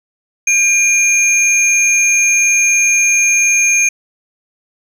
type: tone pair together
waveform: sine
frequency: 2407 / 6418 Hz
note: D7 / G8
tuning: +42 / +40 cents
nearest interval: octave + perfect fourth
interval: 1698 cents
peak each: -10 dBFS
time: 0.47-3.89 s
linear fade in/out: 5 ms
effects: tanh soft clip ceiling -5 dBFS + 7-bit